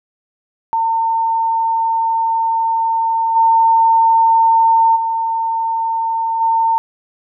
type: tone with level steps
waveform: sine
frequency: 906 Hz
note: A#5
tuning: 50 cents flat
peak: -13 / -8 / -15 / -11 dBFS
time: 0.73-6.78 s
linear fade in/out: 0 ms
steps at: 3.35 / 4.95 / 6.4 s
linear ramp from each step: 20 ms
effects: none